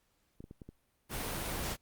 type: clicks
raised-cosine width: 3 ms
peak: -34 dBFS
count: 5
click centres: 0.405 / 0.441 / 0.511 / 0.618 / 0.69 s
type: noise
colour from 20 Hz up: pink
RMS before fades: -37 dBFS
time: 1.09-1.77 s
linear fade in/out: 50 ms
effects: pink hiss -75 dBFS RMS until 1.81 s + Opus 48 kbps